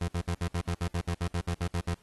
30% pulse tone bursts, 86.3 Hz, F2, 20 cents flat, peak -25 dBFS, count 15, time 0.01-1.944 s, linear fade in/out 5 ms, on 72 ms, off 61 ms, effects pink hiss -64 dBFS RMS until 2.02 s + AAC 32 kbps

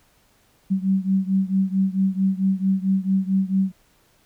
sine beating tone pair, 190 / 194.5 Hz, F#3 / G3, +46 / -13 cents, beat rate 4.5 Hz, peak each -20 / -22 dBFS, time 0.7-3.72 s, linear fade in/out 20 ms, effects pink hiss -60 dBFS RMS until 4.25 s

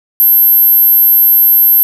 sine tone, 12710 Hz, G9, 23 cents sharp, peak -4 dBFS, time 0.2-1.83 s, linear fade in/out 0 ms, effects none

